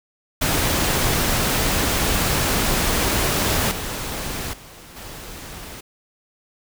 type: noise with level steps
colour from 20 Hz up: pink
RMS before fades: -20 / -28 / -42 / -36 dBFS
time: 0.41-5.81 s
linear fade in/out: 10 ms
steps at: 3.71 / 4.53 / 4.96 s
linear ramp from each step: 5 ms
effects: none